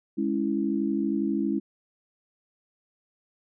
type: chord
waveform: sine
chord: C# minor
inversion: second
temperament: equal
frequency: 207.7 / 277.2 / 329.6 Hz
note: G#3 / C#4 / E4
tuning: 0 / 0 / 0 cents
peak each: -28 dBFS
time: 0.17-1.6 s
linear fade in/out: 20 ms
effects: none